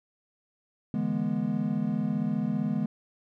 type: chord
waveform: triangle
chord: E dominant seventh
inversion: third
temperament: equal with one note detuned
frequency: 146.83 / 164.81 / 207.7 / 242.8 Hz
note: D3 / E3 / G#3 / B3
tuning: 0 / 0 / 0 / -29 cents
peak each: -33 / -31 / -27 / -29 dBFS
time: 0.94-2.86 s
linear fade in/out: 2 ms
effects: none